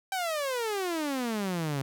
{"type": "exponential sweep", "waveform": "sawtooth", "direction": "down", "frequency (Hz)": [783, 132.5], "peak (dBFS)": -25, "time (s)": [0.12, 1.82], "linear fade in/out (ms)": 2, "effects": []}